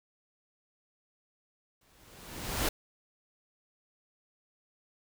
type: noise with exponential growth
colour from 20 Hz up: pink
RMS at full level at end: -28 dBFS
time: 1.81-2.69 s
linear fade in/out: 5 ms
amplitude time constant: 190 ms
effects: none